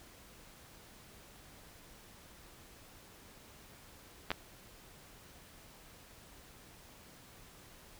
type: clicks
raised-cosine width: 0.3 ms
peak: -17 dBFS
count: 2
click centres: 4.305 / 4.316 s
effects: pink hiss -57 dBFS RMS until 7.99 s